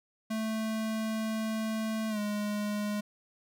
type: tone with pitch glide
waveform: square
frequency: 220 to 208 Hz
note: A3 to G#3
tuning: 0 to +3 cents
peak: -31 dBFS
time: 0.3-3.01 s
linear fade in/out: 10 ms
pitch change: -97 cents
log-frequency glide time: 2.09-2.19 s
effects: none